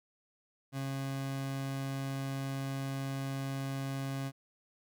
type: tone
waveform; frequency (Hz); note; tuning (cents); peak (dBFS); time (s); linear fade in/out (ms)
30% pulse; 135.9; C#3; -34; -32; 0.72-4.32; 50
effects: none